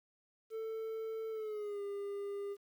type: tone with pitch glide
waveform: triangle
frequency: 444.1 to 402.6 Hz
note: A4 to G4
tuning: +16 to +46 cents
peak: -36 dBFS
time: 0.5-2.57 s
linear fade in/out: 50 ms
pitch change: -170 cents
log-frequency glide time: 1.3-1.82 s
effects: 11-bit